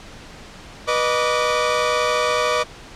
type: tone cluster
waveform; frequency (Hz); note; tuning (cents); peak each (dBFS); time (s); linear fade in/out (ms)
sawtooth; 488.5 / 614 / 1157; B4 / D#5 / D6; -19 / -23 / -26; -18; 0.87-2.64; 20
effects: pink hiss -40 dBFS RMS until 2.95 s + low-pass 6000 Hz 12 dB/octave